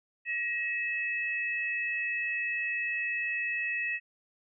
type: tone pair together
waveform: sine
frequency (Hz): 1900 / 2597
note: A#6 / E7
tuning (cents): +33 / -26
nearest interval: perfect fourth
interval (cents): 541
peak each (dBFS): -32 / -32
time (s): 0.25-4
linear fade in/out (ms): 50
effects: none